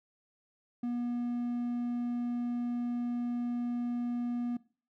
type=tone; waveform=triangle; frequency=241.1 Hz; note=B3; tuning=41 cents flat; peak=-29 dBFS; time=0.83-4.57 s; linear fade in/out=5 ms; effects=noise-tail reverb RT60 0.4 s tail -20 dB re dry